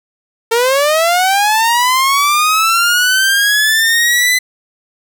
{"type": "linear sweep", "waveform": "sawtooth", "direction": "up", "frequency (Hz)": [450, 2025], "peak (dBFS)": -6, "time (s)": [0.51, 4.39], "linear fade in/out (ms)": 10, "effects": []}